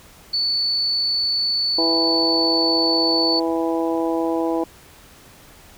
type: tone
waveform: sine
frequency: 4472 Hz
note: C#8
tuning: 14 cents sharp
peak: -18 dBFS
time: 0.33-3.4 s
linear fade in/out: 10 ms
type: harmonic tone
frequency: 164.81 Hz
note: E3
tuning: in tune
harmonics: 2 / 3 / 4 / 5 / 6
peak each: -21 / -25 / -27 / -29 / -31 dBFS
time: 1.78-4.64 s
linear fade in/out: 5 ms
effects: pink hiss -47 dBFS RMS until 5.77 s